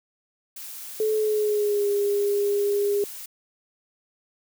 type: noise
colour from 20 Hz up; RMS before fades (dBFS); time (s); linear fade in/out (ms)
blue; -38; 0.56-3.26; 5
type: tone with pitch glide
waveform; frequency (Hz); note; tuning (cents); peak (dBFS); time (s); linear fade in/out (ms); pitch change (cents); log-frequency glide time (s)
sine; 433.4 to 406.7; A4 to G#4; -26 to -36; -20; 1-3.04; 2; -110; 1.14-1.88
effects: none